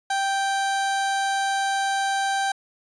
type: tone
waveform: 30% pulse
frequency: 784 Hz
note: G5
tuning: in tune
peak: -19 dBFS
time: 0.1-2.52 s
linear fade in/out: 5 ms
effects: resampled to 22050 Hz